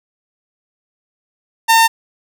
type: tone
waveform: sawtooth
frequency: 907 Hz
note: A#5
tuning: 48 cents flat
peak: -4 dBFS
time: 1.68-1.88 s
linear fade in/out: 20 ms
effects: none